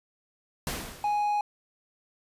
pink noise with exponential decay, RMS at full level -30 dBFS, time 0.67-1.41 s, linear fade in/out 1 ms, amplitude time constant 160 ms
triangle tone, 830.6 Hz, G#5, in tune, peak -22 dBFS, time 1.04-1.41 s, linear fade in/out 2 ms
effects resampled to 32000 Hz

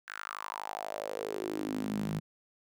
sawtooth tone with high-pass filter sweep, 52.2 Hz, G#1, 10 cents sharp, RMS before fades -37 dBFS, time 0.07-2.2 s, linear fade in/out 20 ms, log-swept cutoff 1600 to 160 Hz, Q 5.3, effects none

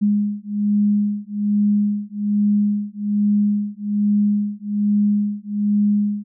sine beating tone pair, 205.8 / 207 Hz, G#3 / G#3, -16 / -5 cents, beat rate 1.2 Hz, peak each -19 dBFS, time 0.01-6.24 s, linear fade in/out 20 ms, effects none

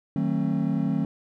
triangle chord, D# diminished seventh, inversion none, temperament just, 155.56 / 186.68 / 224 / 268.8 Hz, D#3 / F#3 / A3 / C4, 0 / +16 / +31 / +47 cents, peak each -26 dBFS, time 0.16-1.05 s, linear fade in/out 2 ms, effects none

